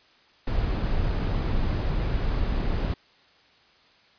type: noise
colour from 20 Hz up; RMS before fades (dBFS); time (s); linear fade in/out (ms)
brown; -25; 0.47-2.94; 5
effects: white hiss -58 dBFS RMS until 4.18 s + resampled to 11025 Hz